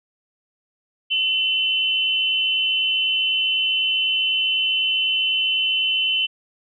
sine tone pair together, 2708 / 3036 Hz, E7 / F#7, +46 / +44 cents, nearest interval major second, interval 198 cents, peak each -23 / -19 dBFS, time 1.1-6.27 s, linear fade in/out 20 ms, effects none

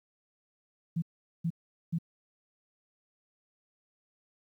sine tone bursts, 166.6 Hz, E3, 19 cents sharp, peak -27 dBFS, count 3, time 0.96-1.986 s, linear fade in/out 10 ms, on 62 ms, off 420 ms, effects 11-bit

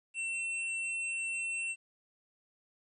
square tone, 2701 Hz, E7, 42 cents sharp, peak -34 dBFS, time 0.14-1.76 s, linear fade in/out 50 ms, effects resampled to 22050 Hz + 12-bit

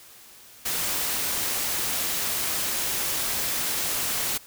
white noise, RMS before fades -27 dBFS, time 0.65-4.38 s, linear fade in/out 10 ms, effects white hiss -49 dBFS RMS until 4.46 s

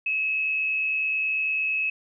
sine tone with amplitude modulation, 2579 Hz, E7, 39 cents flat, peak -21 dBFS, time 0.06-1.9 s, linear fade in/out 5 ms, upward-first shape sine, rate 149 Hz, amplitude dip 35%, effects none

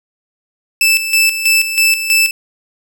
sawtooth tone with tremolo, 2637 Hz, E7, in tune, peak -5 dBFS, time 0.81-2.31 s, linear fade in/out 2 ms, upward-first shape square, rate 3.1 Hz, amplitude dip 65%, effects none

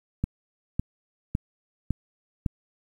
click train, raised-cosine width 5 ms, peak -12 dBFS, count 5, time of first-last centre 0.24-2.462 s, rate 1.8 Hz, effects 9-bit

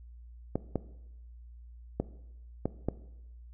clicks, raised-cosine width 2 ms, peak -15 dBFS, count 5, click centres 0.556 / 0.757 / 2 / 2.656 / 2.886 s, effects noise-tail reverb RT60 0.9 s tail -17 dB re dry + added 59 Hz sine -47 dBFS peak until 3.53 s

